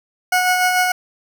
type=tone with tremolo; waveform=20% pulse; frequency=731 Hz; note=F#5; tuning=21 cents flat; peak=-8 dBFS; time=0.32-0.92 s; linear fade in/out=5 ms; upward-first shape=sine; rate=6.8 Hz; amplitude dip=35%; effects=none